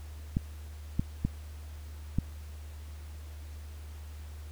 clicks, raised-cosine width 5 ms, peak -14 dBFS, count 4, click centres 0.369 / 0.995 / 1.25 / 2.186 s, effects added 75 Hz sine -41 dBFS peak until 4.51 s + pink hiss -56 dBFS RMS until 4.51 s

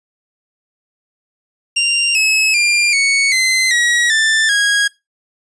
sawtooth tone with pitch steps, 2781 / 2580 / 2393 / 2220 / 2059 / 1910.5 / 1772.3 / 1644.1 Hz, F7 / E7 / D7 / C#7 / C7 / A#6 / A6 / G#6, -8 / -38 / +32 / +2 / -28 / +42 / +12 / -18 cents, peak -8 dBFS, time 1.76-4.88 s, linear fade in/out 10 ms, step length 390 ms, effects noise-tail reverb RT60 0.2 s tail -20 dB re dry + resampled to 22050 Hz

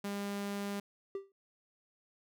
sawtooth tone, 201.4 Hz, G3, 47 cents sharp, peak -32 dBFS, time 0.04-0.8 s, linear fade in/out 5 ms
triangle tone with exponential decay, 392 Hz, G4, in tune, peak -31 dBFS, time 1.15-1.32 s, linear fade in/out 2 ms, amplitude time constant 35 ms
effects none

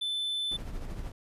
triangle tone, 3520 Hz, A7, in tune, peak -28 dBFS, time 0.01-0.57 s, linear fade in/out 10 ms
brown noise with tremolo, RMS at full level -35 dBFS, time 0.51-1.12 s, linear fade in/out 5 ms, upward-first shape triangle, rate 13 Hz, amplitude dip 55%
effects resampled to 32000 Hz

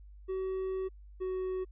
triangle tone pair in turn, 378.3 / 372.7 Hz, F#4 / F#4, +38 / +13 cents, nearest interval unison, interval 25 cents, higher first, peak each -30 / -30 dBFS, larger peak neither, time 0.28-0.89 / 1.2-1.65 s, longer first, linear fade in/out 20 ms, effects added 50 Hz sine -49 dBFS peak until 1.71 s + resampled to 8000 Hz

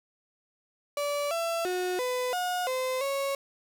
35% pulse tone with pitch steps, 578 / 670 / 363.6 / 501 / 722 / 515 / 552 Hz, D5 / E5 / F#4 / B4 / F#5 / C5 / C#5, -28 / +28 / -30 / +25 / -43 / -28 / -7 cents, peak -26 dBFS, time 0.97-3.35 s, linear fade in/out 2 ms, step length 340 ms, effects none

